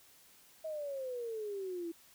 sine exponential sweep, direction down, 643 to 329.6 Hz, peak -37 dBFS, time 0.64-1.92 s, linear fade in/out 10 ms, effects white hiss -62 dBFS RMS until 2.14 s

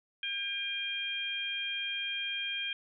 harmonic tone, 802 Hz, G5, 39 cents sharp, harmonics 2 / 3 / 4, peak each -41 / -37 / -35 dBFS, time 0.23-2.73 s, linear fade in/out 2 ms, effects none

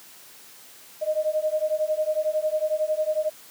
sine beating tone pair, 613 / 624 Hz, D#5 / D#5, -26 / +5 cents, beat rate 11 Hz, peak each -25 dBFS, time 1.01-3.3 s, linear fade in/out 20 ms, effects white hiss -48 dBFS RMS until 3.5 s + high-pass 150 Hz 12 dB/octave

